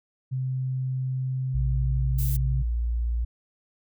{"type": "tone with pitch glide", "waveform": "sine", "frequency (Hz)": [130, 131.28], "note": ["C3", "C3"], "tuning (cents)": [-11, 6], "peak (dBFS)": -25, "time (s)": [0.31, 2.63], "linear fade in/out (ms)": 20, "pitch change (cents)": 17, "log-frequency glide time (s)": [1.14, 2.38]}
{"type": "tone", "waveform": "sine", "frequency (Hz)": 58.27, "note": "A#1", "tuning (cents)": 0, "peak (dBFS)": -23, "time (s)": [1.54, 3.25], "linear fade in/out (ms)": 10}
{"type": "noise", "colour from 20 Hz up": "violet", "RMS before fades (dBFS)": -35, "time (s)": [2.18, 2.37], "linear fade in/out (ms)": 10}
{"effects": []}